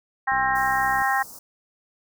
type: harmonic tone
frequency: 265.9 Hz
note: C4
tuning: 28 cents sharp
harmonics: 3 / 4 / 5 / 6 / 7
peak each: -23 / -26 / -31 / -28 / -25 dBFS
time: 0.27-1.23 s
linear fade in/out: 10 ms
type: click train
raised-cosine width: 3 ms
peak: -29 dBFS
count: 46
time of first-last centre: 0.32-1.019 s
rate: 64.4 Hz
type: band-stop noise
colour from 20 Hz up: white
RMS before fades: -42 dBFS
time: 0.55-1.39 s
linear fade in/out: 5 ms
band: 1300 to 4900 Hz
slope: 48 dB/octave
effects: none